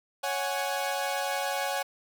sawtooth chord, C# suspended fourth, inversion none, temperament equal with one note detuned, 556 / 740 / 830.6 Hz, C#5 / F#5 / G#5, +5 / 0 / 0 cents, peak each -29 dBFS, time 0.23-1.83 s, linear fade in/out 10 ms, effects none

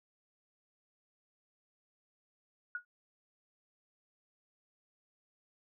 sine tone with exponential decay, 1452 Hz, F#6, 33 cents flat, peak -32 dBFS, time 2.75-2.85 s, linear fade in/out 2 ms, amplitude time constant 20 ms, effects none

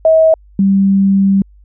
sine tone pair in turn, 641 / 195.59 Hz, E5 / G3, -49 / -4 cents, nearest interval octave + major sixth, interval 2055 cents, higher first, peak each -5 / -7 dBFS, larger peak first, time 0.05-0.34 / 0.59-1.42 s, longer second, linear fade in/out 2 ms, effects added 50 Hz sine -40 dBFS peak until 1.64 s

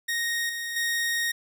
sawtooth tone with level steps, 1864.7 Hz, A#6, in tune, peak -22 / -27 / -21 dBFS, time 0.08-1.32 s, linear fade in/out 10 ms, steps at 0.49 / 0.76 s, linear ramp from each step 5 ms, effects 10-bit

